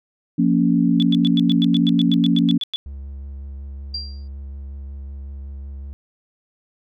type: chord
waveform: sine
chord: Bb minor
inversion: second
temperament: just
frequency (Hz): 174.81 / 233.1 / 279.7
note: F3 / Bb3 / Db4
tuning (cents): +2 / 0 / +16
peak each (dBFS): -18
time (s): 0.38-2.58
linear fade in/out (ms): 10
type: tone bursts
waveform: sine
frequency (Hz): 3446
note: A7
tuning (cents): -37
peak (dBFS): -21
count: 15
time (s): 1-2.76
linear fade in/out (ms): 0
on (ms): 24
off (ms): 100
type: tone with vibrato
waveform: triangle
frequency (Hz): 69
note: C#2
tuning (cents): -7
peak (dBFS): -28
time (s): 2.86-5.93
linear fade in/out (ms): 0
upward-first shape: sine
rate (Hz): 5.4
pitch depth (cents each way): 20
type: tone with exponential decay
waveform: sine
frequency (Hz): 4743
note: D8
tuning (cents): +16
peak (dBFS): -22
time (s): 3.94-4.28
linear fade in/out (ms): 5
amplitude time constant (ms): 72
effects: none